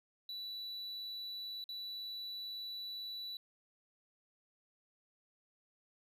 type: tone with dropouts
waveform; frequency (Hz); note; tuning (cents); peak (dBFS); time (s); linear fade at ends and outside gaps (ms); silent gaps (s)
triangle; 3951; B7; 0; -40; 0.29-3.37; 2; 1.641-1.69
effects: none